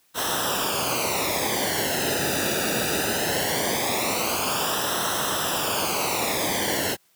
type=noise with flanger; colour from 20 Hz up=pink; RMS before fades=-25 dBFS; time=0.14-6.97 s; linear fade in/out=50 ms; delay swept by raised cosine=0.43 to 0.94 ms; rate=0.2 Hz; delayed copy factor=-0.8; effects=white hiss -63 dBFS RMS until 7.15 s + high-pass 80 Hz 12 dB/octave